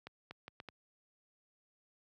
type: accelerating click train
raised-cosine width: 0.3 ms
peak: -30 dBFS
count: 5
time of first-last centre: 0.07-0.687 s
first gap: 240 ms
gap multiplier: 0.71
effects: high-pass 80 Hz 12 dB/octave